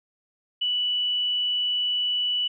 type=tone; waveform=sine; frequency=2960 Hz; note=F#7; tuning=in tune; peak=-22 dBFS; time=0.61-2.48 s; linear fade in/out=10 ms; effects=none